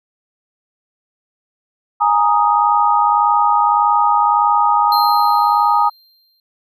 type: chord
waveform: sine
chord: Ab suspended second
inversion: none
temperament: equal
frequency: 830.6 / 932.3 / 1244.5 Hz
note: Ab5 / Bb5 / Eb6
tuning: 0 / 0 / 0 cents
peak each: -15 dBFS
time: 2-5.9 s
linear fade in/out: 20 ms
type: tone with exponential decay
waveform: square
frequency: 4172 Hz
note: C8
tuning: 6 cents flat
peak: -19 dBFS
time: 4.92-6.4 s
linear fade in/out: 2 ms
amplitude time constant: 320 ms
effects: none